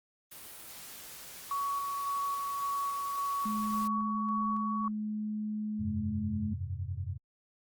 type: noise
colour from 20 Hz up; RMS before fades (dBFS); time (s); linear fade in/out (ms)
white; -47; 0.31-3.88; 10
type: tone with tremolo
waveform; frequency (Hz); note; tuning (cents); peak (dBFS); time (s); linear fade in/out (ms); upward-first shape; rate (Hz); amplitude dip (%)
sine; 1122; C#6; +21; -30; 1.51-4.88; 2; square; 1.8; 25
type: tone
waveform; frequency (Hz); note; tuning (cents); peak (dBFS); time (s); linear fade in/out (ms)
sine; 212.8; G#3; +42; -32; 3.45-6.54; 10
type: chord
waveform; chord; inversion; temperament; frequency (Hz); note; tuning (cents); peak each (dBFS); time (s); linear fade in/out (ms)
sine; F suspended second; none; equal; 87.31 / 98 / 130.81; F2 / G2 / C3; 0 / 0 / 0; -37 / -37 / -42; 5.79-7.18; 20
effects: Opus 32 kbps